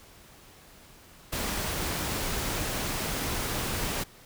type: noise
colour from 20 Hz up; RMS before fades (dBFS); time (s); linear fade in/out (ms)
pink; -31; 1.32-4.04; 10
effects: pink hiss -53 dBFS RMS until 4.25 s